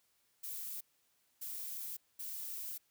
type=noise bursts at uneven times; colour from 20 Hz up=violet; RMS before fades=-43 dBFS; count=3; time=0.43-0.81 / 1.41-1.97 / 2.19-2.78 s; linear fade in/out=10 ms; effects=white hiss -75 dBFS RMS until 2.9 s